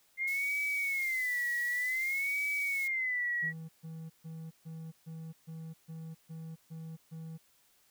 sine tone with vibrato, 2093 Hz, C7, in tune, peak -30 dBFS, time 0.17-3.53 s, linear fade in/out 50 ms, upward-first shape sine, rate 0.54 Hz, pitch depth 150 cents each way
white high-pass noise, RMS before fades -48 dBFS, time 0.27-2.88 s, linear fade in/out 10 ms, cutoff 3600 Hz, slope 24 dB/octave
triangle tone bursts, 161.5 Hz, E3, 35 cents flat, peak -39 dBFS, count 10, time 3.42-7.38 s, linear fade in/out 20 ms, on 270 ms, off 140 ms
effects white hiss -68 dBFS RMS until 7.9 s

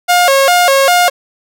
sawtooth tone with vibrato, 622.3 Hz, D#5, in tune, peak -3 dBFS, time 0.08-1.1 s, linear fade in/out 20 ms, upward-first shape square, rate 2.5 Hz, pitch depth 230 cents each way, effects none

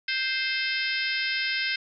harmonic tone with a mistuned harmonic, 523.3 Hz, C5, in tune, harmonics 3 / 4 / 5 / 6 / 7 / 8 / 9 / 10, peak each -31 / -30 / -33 / -35 / -37 / -38 / -35 / -36 dBFS, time 0.08-1.76 s, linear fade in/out 5 ms, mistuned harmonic 9, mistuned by +46 cents, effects none

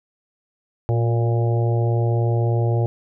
harmonic tone with a mistuned harmonic, 116.54 Hz, A#2, in tune, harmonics 1 / 3 / 4 / 5 / 6 / 7, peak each -17 / -27 / -29 / -31 / -33 / -34 dBFS, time 0.89-2.86 s, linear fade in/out 0 ms, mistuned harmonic 3, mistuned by +33 cents, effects none

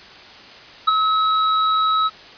square tone with ADSR envelope, 1287 Hz, E6, 42 cents flat, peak -10 dBFS, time 0.87-2.1 s, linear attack 14 ms, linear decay 15 ms, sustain -6 dB, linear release 35 ms, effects white hiss -41 dBFS RMS until 2.37 s + resampled to 11025 Hz

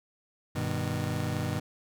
30% pulse chord, G augmented, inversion none, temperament just, 98 / 122.5 / 153.12 Hz, G2 / B2 / D#3, 0 / -14 / -27 cents, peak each -31 dBFS, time 0.55-1.6 s, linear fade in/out 10 ms, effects none

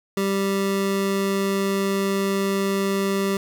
square tone pair together, 196 / 392 Hz, G3 / G4, 0 / 0 cents, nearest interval octave, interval 1200 cents, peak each -24 dBFS, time 0.17-3.37 s, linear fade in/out 2 ms, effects none

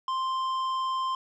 triangle tone with tanh clipping, 1046.5 Hz, C6, in tune, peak -28 dBFS, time 0.08-1.15 s, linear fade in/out 2 ms, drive 13 dB, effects none

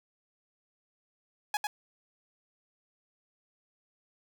sawtooth tone with echo, 837 Hz, G#5, 13 cents sharp, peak -24 dBFS, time 1.54-1.57 s, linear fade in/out 2 ms, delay 100 ms, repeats 1, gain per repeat -3 dB, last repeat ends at 1.67 s, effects none

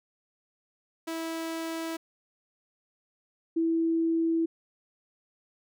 sawtooth / sine tone pair in turn, 326.9 / 328.8 Hz, E4 / E4, -14 / -4 cents, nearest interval unison, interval 10 cents, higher second, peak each -28 / -23 dBFS, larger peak second, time 1.07-1.97 / 3.56-4.46 s, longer neither, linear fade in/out 10 ms, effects none

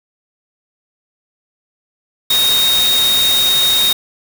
sine tone in noise, 3729 Hz, A#7, in tune, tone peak -11 dBFS, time 2.3-3.93 s, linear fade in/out 5 ms, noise white, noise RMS -19 dBFS, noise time 2.3-3.93 s, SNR +5 dB, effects none

